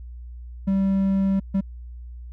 triangle tone bursts at uneven times, 194.1 Hz, G3, 17 cents flat, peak -16 dBFS, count 2, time 0.67-1.4 / 1.54-1.61 s, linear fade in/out 10 ms, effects added 60 Hz sine -35 dBFS peak until 2.32 s

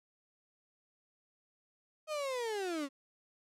35% pulse linear sweep, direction down, 632 to 265.2 Hz, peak -33 dBFS, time 2.07-2.89 s, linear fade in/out 50 ms, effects low-pass 10000 Hz 12 dB/octave

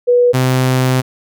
sine / sawtooth tone pair in turn, 488.2 / 128.97 Hz, B4 / C3, -20 / -25 cents, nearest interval octave + major seventh, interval 2305 cents, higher first, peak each -7 dBFS, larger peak neither, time 0.07-0.33 / 0.33-1.02 s, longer second, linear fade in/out 20 ms, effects none

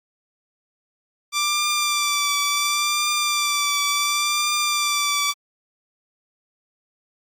10% pulse tone with vibrato, 1174.7 Hz, D6, in tune, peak -11 dBFS, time 1.32-5.34 s, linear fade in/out 50 ms, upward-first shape triangle, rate 0.7 Hz, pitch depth 33 cents each way, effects AAC 48 kbps

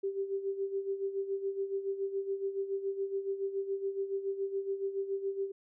sine tone with tremolo, 392 Hz, G4, in tune, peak -29 dBFS, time 0.03-5.52 s, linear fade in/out 10 ms, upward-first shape sine, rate 7.1 Hz, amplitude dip 70%, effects none

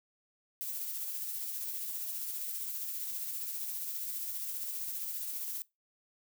violet noise with tremolo, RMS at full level -37 dBFS, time 0.61-5.62 s, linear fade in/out 0 ms, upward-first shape sine, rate 15 Hz, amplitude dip 30%, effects noise-tail reverb RT60 0.2 s tail -21 dB re dry

